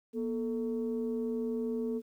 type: tone pair together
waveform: sine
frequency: 239.3 / 442 Hz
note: A#3 / A4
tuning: +46 / +8 cents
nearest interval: major seventh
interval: 1062 cents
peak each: -32 / -33 dBFS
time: 0.13-2.02 s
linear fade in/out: 50 ms
effects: tanh soft clip ceiling -25 dBFS + 11-bit